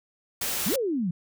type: noise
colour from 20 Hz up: white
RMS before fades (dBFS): -29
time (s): 0.41-0.76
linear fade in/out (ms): 5
type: exponential two-way sweep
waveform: sine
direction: up then down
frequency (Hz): 162.2 to 572 to 162.2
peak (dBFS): -24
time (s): 0.66-1.11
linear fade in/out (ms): 5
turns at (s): 0.75
effects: none